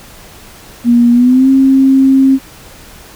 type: tone with pitch glide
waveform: sine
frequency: 238.4 to 267.6 Hz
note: A#3 to C4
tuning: +39 to +39 cents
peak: -4 dBFS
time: 0.84-2.39 s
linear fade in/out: 50 ms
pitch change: +200 cents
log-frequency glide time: 1.12-1.49 s
effects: pink hiss -36 dBFS RMS until 3.15 s